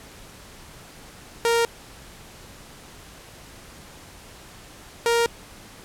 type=tone pair in turn; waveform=sawtooth; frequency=465.3 / 467.5 Hz; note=A#4 / A#4; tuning=-3 / +5 cents; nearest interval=unison; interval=8 cents; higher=second; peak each=-14 dBFS; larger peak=neither; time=1.45-1.65 / 5.06-5.26 s; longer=neither; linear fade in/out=0 ms; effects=pink hiss -45 dBFS RMS until 5.84 s + low-pass 12000 Hz 12 dB/octave